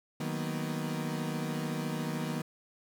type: chord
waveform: 35% pulse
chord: B major seventh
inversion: first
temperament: equal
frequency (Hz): 155.56 / 185 / 233.1 / 246.9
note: D#3 / F#3 / A#3 / B3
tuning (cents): 0 / 0 / 0 / 0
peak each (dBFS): -34 / -38 / -37 / -38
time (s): 0.2-2.42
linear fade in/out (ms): 5
effects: none